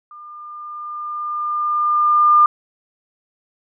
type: tone with level ramp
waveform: sine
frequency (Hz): 1203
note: D6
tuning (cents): +41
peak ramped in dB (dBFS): -36 to -7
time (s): 0.11-2.46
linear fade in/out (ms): 2
effects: none